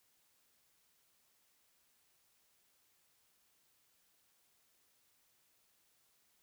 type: silence
effects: white hiss -74 dBFS RMS until 6.42 s